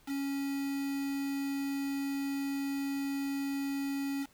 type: tone with quantisation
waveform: triangle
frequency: 277.1 Hz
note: C#4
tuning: 1 cent flat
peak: -30 dBFS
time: 0.06-4.27 s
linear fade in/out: 50 ms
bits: 7
effects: pink hiss -64 dBFS RMS until 4.33 s